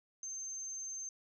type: tone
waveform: sine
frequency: 6290 Hz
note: G8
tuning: 5 cents sharp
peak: -40 dBFS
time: 0.23-1.09 s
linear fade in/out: 2 ms
effects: none